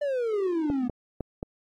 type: exponential sweep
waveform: triangle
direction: down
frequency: 597 to 240 Hz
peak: -23 dBFS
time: 0.01-0.88 s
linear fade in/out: 10 ms
type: clicks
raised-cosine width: 2 ms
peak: -18 dBFS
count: 4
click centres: 0.701 / 0.897 / 1.207 / 1.429 s
effects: AAC 32 kbps